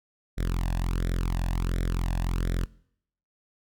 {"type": "tone with flanger", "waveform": "sawtooth", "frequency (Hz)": 43.48, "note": "F1", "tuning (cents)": -7, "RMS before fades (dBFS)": -27, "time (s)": [0.37, 2.66], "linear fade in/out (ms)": 20, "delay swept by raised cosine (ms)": [0.53, 1.16], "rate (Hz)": 1.4, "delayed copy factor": 0.9, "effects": ["noise-tail reverb RT60 0.7 s tail -23 dB re dry"]}